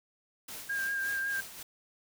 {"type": "noise with tremolo", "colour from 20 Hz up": "white", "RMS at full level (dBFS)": -42, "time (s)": [0.48, 1.63], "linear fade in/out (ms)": 5, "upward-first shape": "sine", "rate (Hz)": 3.6, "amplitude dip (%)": 55}
{"type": "tone with vibrato", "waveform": "sine", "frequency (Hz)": 1605, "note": "G6", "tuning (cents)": 40, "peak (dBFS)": -30, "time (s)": [0.69, 1.41], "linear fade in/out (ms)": 10, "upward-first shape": "sine", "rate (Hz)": 5.4, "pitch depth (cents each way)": 24}
{"effects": []}